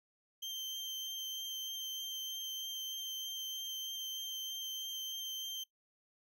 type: tone with vibrato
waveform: 35% pulse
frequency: 3136 Hz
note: G7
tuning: in tune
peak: -37 dBFS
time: 0.42-5.64 s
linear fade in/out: 10 ms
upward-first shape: sine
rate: 3.2 Hz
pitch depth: 11 cents each way
effects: noise-tail reverb RT60 0.1 s tail -20 dB re dry